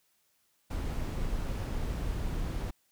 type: noise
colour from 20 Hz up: brown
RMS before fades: -33 dBFS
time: 0.7-2.71 s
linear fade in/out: 10 ms
effects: white hiss -72 dBFS RMS until 2.91 s